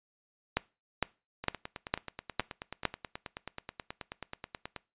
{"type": "two click trains", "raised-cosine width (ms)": 0.3, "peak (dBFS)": [-10, -22], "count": [6, 32], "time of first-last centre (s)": [[0.57, 2.853], [1.44, 4.763]], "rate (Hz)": [2.19, 9.33], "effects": ["noise-tail reverb RT60 0.3 s tail -22 dB re dry", "resampled to 8000 Hz"]}